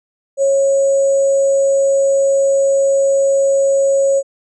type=tone with sample-and-hold; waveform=sine; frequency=549 Hz; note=C#5; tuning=17 cents flat; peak=-10 dBFS; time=0.37-4.23 s; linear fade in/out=50 ms; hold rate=7350 Hz; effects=resampled to 22050 Hz